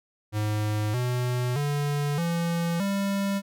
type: tone with pitch steps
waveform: square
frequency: 106.1 / 124.01 / 144.94 / 169.4 / 197.99 Hz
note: G#2 / B2 / D3 / E3 / G3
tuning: +38 / +8 / -22 / +48 / +18 cents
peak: -25 dBFS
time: 0.32-3.42 s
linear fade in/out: 50 ms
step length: 620 ms
effects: none